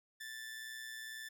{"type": "tone with amplitude modulation", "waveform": "sawtooth", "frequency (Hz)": 1760, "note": "A6", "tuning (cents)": 0, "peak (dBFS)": -39, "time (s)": [0.2, 1.29], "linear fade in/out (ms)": 10, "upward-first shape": "sine", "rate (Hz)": 122, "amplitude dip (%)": 45, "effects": []}